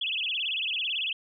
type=tone with vibrato; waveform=sine; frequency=2960 Hz; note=F#7; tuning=in tune; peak=-27 dBFS; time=0.01-1.13 s; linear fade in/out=5 ms; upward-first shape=sine; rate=18 Hz; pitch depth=270 cents each way; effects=none